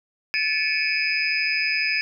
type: tone cluster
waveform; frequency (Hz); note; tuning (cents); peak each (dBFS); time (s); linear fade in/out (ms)
sine; 1740 / 2243 / 2429 / 2581 / 5010; A6 / C#7 / D#7 / E7 / D#8; -20 / +20 / -42 / -37 / +11; -27; 0.34-2.01; 0
effects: none